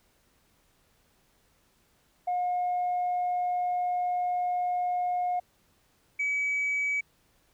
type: tone pair in turn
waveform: sine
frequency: 718 / 2280 Hz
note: F5 / C#7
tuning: +48 / +48 cents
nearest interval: octave + minor sixth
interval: 2000 cents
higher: second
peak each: -24 dBFS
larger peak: neither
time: 2.27-5.4 / 6.19-7.01 s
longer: first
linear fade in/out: 10 ms
effects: tanh soft clip ceiling -23 dBFS + pink hiss -67 dBFS RMS until 7.53 s